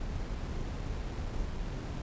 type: noise with sample-and-hold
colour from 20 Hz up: brown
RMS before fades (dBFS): -36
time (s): 0-2.02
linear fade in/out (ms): 5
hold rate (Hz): 6300
effects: resampled to 16000 Hz